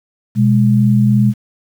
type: tone pair together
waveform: sine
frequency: 123.9 / 207 Hz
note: B2 / G#3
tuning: +6 / -5 cents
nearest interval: major sixth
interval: 889 cents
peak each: -11 dBFS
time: 0.35-1.34 s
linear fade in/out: 50 ms
effects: 7-bit